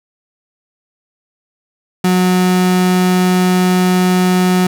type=tone; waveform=35% pulse; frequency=182.6 Hz; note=F#3; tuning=23 cents flat; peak=-8 dBFS; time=2.04-4.67 s; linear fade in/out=5 ms; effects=none